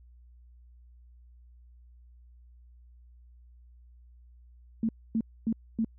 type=tone bursts; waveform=sine; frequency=224.1 Hz; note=A3; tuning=32 cents sharp; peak=-24 dBFS; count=4; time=4.83-5.846 s; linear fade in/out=2 ms; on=59 ms; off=260 ms; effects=added 60 Hz sine -52 dBFS peak until 5.98 s